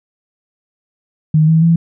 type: tone with pitch steps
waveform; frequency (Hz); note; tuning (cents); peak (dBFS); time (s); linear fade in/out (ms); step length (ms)
sine; 155.56 / 161.05 / 166.73; D#3 / E3 / E3; 0 / -40 / +20; -7; 1.34-1.76; 5; 140
effects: none